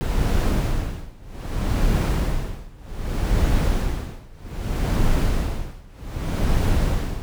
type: noise with tremolo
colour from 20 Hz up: brown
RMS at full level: -18 dBFS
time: 0.01-7.22 s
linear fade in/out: 0 ms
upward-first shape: sine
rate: 0.64 Hz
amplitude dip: 95%
effects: none